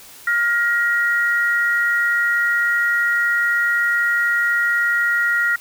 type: tone pair together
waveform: sine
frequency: 1411.9 / 1896 Hz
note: F6 / A#6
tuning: +18 / +29 cents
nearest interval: perfect fourth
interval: 511 cents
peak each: -18 dBFS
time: 0.27-5.56 s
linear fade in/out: 5 ms
effects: white hiss -42 dBFS RMS until 5.6 s